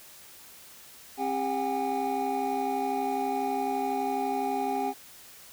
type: tone cluster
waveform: triangle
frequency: 266.7 / 400.6 / 741 / 813 Hz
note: C4 / G4 / F#5 / G#5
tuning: +33 / +38 / +2 / -37 cents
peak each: -31 / -31 / -31 / -28 dBFS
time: 1.17-4.94 s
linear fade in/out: 50 ms
effects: tanh soft clip ceiling -16 dBFS + white hiss -50 dBFS RMS until 5.52 s